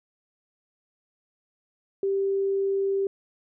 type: tone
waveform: sine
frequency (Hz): 392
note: G4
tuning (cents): 0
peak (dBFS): -22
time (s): 2.03-3.07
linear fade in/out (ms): 2
effects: none